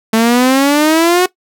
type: exponential sweep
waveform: sawtooth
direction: up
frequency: 220 to 370 Hz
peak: -4 dBFS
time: 0.13-1.26 s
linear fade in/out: 5 ms
effects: noise-tail reverb RT60 0.1 s tail -18 dB re dry